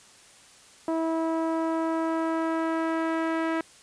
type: tone with low-pass filter sweep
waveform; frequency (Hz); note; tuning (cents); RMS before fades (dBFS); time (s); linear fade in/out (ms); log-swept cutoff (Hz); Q
sawtooth; 325.1; E4; -24; -27; 0.88-3.61; 2; 880 to 1900; 1.4
effects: white hiss -53 dBFS RMS until 3.82 s + resampled to 22050 Hz